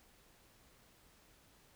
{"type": "silence", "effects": ["pink hiss -66 dBFS RMS until 1.75 s"]}